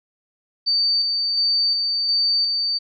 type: tone with tremolo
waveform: sine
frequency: 4594 Hz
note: D8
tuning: 39 cents flat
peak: -16 dBFS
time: 0.66-2.79 s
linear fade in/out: 20 ms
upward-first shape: square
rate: 1.4 Hz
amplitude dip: 30%
effects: none